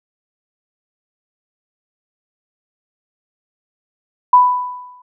sine tone with exponential decay, 993 Hz, B5, 9 cents sharp, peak -3 dBFS, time 4.33-5.02 s, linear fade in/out 5 ms, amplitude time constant 150 ms, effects none

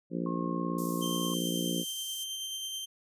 harmonic tone, 58.3 Hz, A#1, 1 cent sharp, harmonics 3 / 4 / 5 / 6 / 7 / 8 / 9, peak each -34 / -37 / -36 / -39 / -44 / -45 / -43 dBFS, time 0.1-1.85 s, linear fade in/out 50 ms
sine tone, 1078 Hz, C#6, 49 cents flat, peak -38 dBFS, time 0.26-1.34 s, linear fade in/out 2 ms
white high-pass noise, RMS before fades -42 dBFS, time 0.78-2.24 s, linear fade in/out 5 ms, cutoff 6000 Hz, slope 24 dB/octave
sawtooth tone with tremolo, 3136 Hz, G7, in tune, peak -31 dBFS, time 1.01-2.86 s, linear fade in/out 20 ms, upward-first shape sine, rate 9.3 Hz, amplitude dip 25%
effects resampled to 32000 Hz

